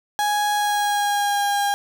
35% pulse tone with pitch glide, 830.6 to 809.8 Hz, G#5 to G#5, 0 to -44 cents, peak -17 dBFS, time 0.19-1.74 s, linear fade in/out 0 ms, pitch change -44 cents, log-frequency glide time 0.54-1.46 s, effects none

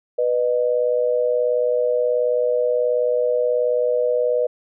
sine tone pair together, 492.4 / 611 Hz, B4 / D#5, -5 / -32 cents, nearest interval major third, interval 373 cents, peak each -18 / -21 dBFS, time 0.18-4.47 s, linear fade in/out 10 ms, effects none

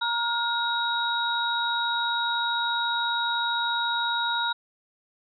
sine tone cluster, 937 / 1422 / 3806 Hz, A#5 / F6 / A#7, +9 / +31 / +35 cents, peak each -28 dBFS, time 0.01-4.53 s, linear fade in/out 10 ms, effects none

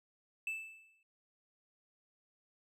triangle tone with exponential decay, 2637 Hz, E7, in tune, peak -32 dBFS, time 0.47-1.03 s, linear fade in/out 2 ms, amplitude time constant 120 ms, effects none

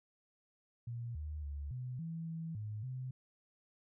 sine tone with pitch steps, 118.2 / 75.9 / 71.8 / 126 / 164.4 / 163.4 / 106.4 / 128.8 Hz, A#2 / D#2 / D2 / B2 / E3 / E3 / G#2 / C3, +24 / -42 / -39 / +35 / -4 / -15 / +42 / -27 cents, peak -39 dBFS, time 0.87-3.11 s, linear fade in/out 5 ms, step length 280 ms, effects none

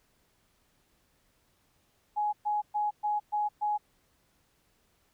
sine tone bursts, 837 Hz, G#5, 13 cents sharp, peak -26 dBFS, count 6, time 2.16-3.78 s, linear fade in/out 20 ms, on 170 ms, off 120 ms, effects pink hiss -70 dBFS RMS until 5.13 s

